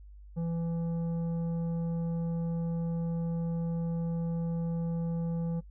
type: tone with tanh clipping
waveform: triangle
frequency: 167.3 Hz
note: E3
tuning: 26 cents sharp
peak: -31 dBFS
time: 0.36-5.61 s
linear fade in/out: 20 ms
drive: 13 dB
effects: noise-tail reverb RT60 0.1 s tail -22 dB re dry + added 50 Hz sine -47 dBFS peak until 5.7 s